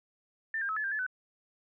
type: tone with pitch steps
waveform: sine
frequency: 1786 / 1602 / 1293 / 1721 / 1590 / 1725 / 1506 Hz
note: A6 / G6 / E6 / A6 / G6 / A6 / F#6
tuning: +25 / +37 / -34 / -39 / +24 / -35 / +30 cents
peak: -30 dBFS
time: 0.54-1.065 s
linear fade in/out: 2 ms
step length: 75 ms
effects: none